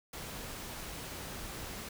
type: noise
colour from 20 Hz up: pink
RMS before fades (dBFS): -43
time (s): 0.13-1.89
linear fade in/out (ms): 5
effects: none